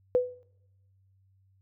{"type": "tone with exponential decay", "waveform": "sine", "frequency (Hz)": 497.7, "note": "B4", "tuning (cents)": 13, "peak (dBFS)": -17, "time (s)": [0.15, 0.43], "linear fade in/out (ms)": 0, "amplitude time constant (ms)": 59, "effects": ["noise-tail reverb RT60 1.0 s tail -26 dB re dry", "added 96 Hz sine -62 dBFS peak until 1.61 s"]}